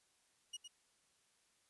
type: tone with echo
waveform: sawtooth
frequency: 2892 Hz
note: F#7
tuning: 40 cents flat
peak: -40 dBFS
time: 0.53-0.57 s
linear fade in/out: 10 ms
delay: 110 ms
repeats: 1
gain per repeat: -7 dB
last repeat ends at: 0.68 s
effects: white hiss -75 dBFS RMS until 1.69 s + resampled to 24000 Hz